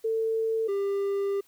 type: tone pair in turn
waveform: sine / triangle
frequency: 447 / 397.8 Hz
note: A4 / G4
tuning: +27 / +25 cents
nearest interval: major second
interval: 202 cents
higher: first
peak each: -24 / -23 dBFS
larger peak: second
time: 0.04-0.68 / 0.68-1.41 s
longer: second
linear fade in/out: 10 ms
effects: white hiss -62 dBFS RMS until 1.47 s